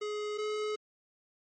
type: tone pair in turn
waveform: square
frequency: 420.1 / 425.2 Hz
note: G#4 / G#4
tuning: +20 / +41 cents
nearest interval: unison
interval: 21 cents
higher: second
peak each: -34 / -32 dBFS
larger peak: second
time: 0.01-0.38 / 0.38-0.76 s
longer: second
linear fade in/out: 10 ms
effects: low-pass 7000 Hz 12 dB/octave + MP3 32 kbps